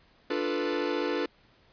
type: chord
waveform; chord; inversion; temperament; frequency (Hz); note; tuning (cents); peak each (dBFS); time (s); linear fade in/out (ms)
45% pulse; B half-diminished seventh; first; equal; 293.7 / 349.2 / 440 / 493.9; D4 / F4 / A4 / B4; 0 / 0 / 0 / 0; -33; 0.3-1.26; 5
effects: pink hiss -62 dBFS RMS until 1.72 s + resampled to 11025 Hz